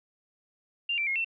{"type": "tone with pitch steps", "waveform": "sine", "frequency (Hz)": [2789, 2343, 2153, 2691], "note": ["F7", "D7", "C7", "E7"], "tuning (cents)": [-3, -5, 49, 35], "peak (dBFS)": -26, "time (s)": [0.89, 1.246], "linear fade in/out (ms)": 5, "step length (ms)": 89, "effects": []}